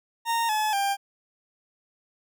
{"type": "tone with pitch steps", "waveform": "40% pulse", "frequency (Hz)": [924, 857.2, 795.1], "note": ["A#5", "A5", "G5"], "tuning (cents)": [-16, -45, 24], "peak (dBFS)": -22, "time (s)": [0.25, 0.97], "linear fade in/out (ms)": 50, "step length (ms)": 240, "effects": []}